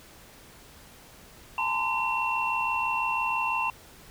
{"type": "tone cluster", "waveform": "sine", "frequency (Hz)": [839, 905, 1025, 2721], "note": ["G#5", "A5", "C6", "F7"], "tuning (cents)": [17, 48, -36, -46], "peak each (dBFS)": [-36, -31, -29, -29], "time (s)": [1.58, 3.7], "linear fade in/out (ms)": 2, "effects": ["pink hiss -51 dBFS RMS until 4.1 s"]}